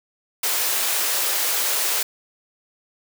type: high-pass noise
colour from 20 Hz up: white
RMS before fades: -22 dBFS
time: 0.43-2.03 s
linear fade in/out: 5 ms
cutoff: 380 Hz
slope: 24 dB/octave
effects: none